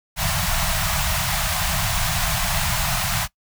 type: band-stop noise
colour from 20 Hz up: pink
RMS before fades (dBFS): -22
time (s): 0.16-3.28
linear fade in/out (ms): 50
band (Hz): 190 to 620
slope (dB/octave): 96
effects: noise-tail reverb RT60 0.1 s tail -20 dB re dry